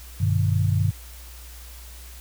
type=chord; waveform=sine; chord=G augmented; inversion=none; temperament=just; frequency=98 / 122.5 / 153.12 Hz; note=G2 / B2 / D#3; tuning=0 / -14 / -27 cents; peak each=-20 / -25 / -25 dBFS; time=0.2-0.91 s; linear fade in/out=10 ms; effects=added 60 Hz sine -40 dBFS peak until 2.2 s + white hiss -46 dBFS RMS until 2.2 s